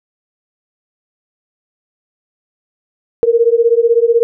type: beating tone pair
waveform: sine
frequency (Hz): 458.2 / 474.2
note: A#4 / A#4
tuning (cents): -30 / +30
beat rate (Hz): 16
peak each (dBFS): -11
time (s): 3.23-4.23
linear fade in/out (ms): 0
effects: none